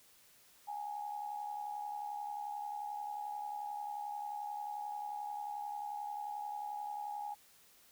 sine tone with amplitude modulation, 829 Hz, G#5, 3 cents flat, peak -36 dBFS, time 0.67-7.35 s, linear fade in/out 20 ms, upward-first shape sine, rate 71.3 Hz, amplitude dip 60%, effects white hiss -64 dBFS RMS until 7.91 s

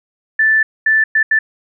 sine tone bursts at uneven times, 1760 Hz, A6, in tune, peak -9 dBFS, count 4, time 0.39-0.63 / 0.86-1.04 / 1.15-1.23 / 1.31-1.39 s, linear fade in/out 5 ms, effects none

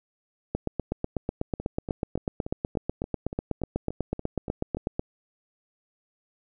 two click trains, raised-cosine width 2 ms, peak -13 / -20 dBFS, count 37 / 12, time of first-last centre 0.55-4.994 / 1.6-4.77 s, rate 8.1 / 3.47 Hz, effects none

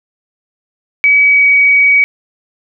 sine tone with pitch glide, 2277 to 2263 Hz, C#7 to C#7, +46 to +35 cents, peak -5 dBFS, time 1.04-2.04 s, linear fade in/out 0 ms, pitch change -11 cents, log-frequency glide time 1.23-1.48 s, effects none

